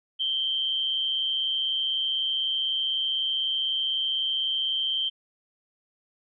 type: tone with amplitude modulation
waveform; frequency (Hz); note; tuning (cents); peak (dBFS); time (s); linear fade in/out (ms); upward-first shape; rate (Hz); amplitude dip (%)
sine; 3136; G7; 0; -21; 0.19-5.1; 20; sine; 140; 65
effects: none